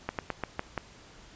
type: slowing click train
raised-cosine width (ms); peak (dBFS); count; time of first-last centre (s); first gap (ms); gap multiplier
0.5; -15; 6; 0.09-0.777; 98; 1.17
effects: pink hiss -53 dBFS RMS until 1.35 s + resampled to 16000 Hz